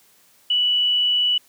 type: tone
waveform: sine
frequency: 2955 Hz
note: F#7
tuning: 3 cents flat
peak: -16 dBFS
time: 0.5-1.38 s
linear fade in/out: 5 ms
effects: white hiss -56 dBFS RMS until 1.48 s + high-pass 80 Hz 12 dB/octave